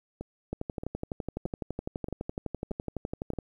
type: two click trains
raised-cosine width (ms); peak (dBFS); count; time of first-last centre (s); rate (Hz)
2; -19 / -23; 35 / 6; 0.53-3.387 / 0.21-3.335; 11.9 / 1.6
effects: 10-bit